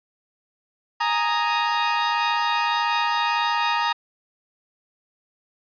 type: chord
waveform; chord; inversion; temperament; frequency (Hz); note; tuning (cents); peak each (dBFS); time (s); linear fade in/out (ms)
sawtooth; Ab suspended second; none; equal; 830.6 / 932.3 / 1244.5; Ab5 / Bb5 / Eb6; 0 / 0 / 0; -24 / -18 / -22; 1-3.93; 10
effects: resampled to 11025 Hz